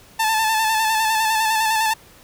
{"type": "tone with vibrato", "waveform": "sawtooth", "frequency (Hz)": 880, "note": "A5", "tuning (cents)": 0, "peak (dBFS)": -13, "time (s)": [0.19, 1.94], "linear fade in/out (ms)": 10, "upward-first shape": "square", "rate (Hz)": 9.9, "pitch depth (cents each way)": 29, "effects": ["pink hiss -48 dBFS RMS until 2.23 s"]}